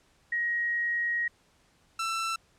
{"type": "tone pair in turn", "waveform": ["sine", "sawtooth"], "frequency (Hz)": [1889, 1335.7], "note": ["A#6", "E6"], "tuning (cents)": [22, 22], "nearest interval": "tritone", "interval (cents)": 600, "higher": "first", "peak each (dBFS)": [-26, -25], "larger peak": "second", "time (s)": [[0.32, 1.28], [1.99, 2.36]], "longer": "first", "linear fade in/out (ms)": 5, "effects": ["pink hiss -65 dBFS RMS until 2.58 s", "low-pass 9000 Hz 12 dB/octave"]}